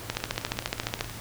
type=two click trains; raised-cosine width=0.2 ms; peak=-20 / -9 dBFS; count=19 / 14; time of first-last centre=0.15-1.097 / 0.1-1.009 s; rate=19 / 14.3 Hz; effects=added 112 Hz sine -44 dBFS peak until 1.2 s + pink hiss -41 dBFS RMS until 1.2 s